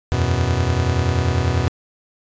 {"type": "chord", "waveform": "45% pulse", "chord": "E suspended second", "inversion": "none", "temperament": "just", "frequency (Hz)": [82.41, 92.71, 123.61], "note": ["E2", "F#2", "B2"], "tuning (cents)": [0, 4, 2], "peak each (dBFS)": -21, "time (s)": [0.12, 1.68], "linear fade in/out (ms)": 0, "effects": ["resampled to 16000 Hz"]}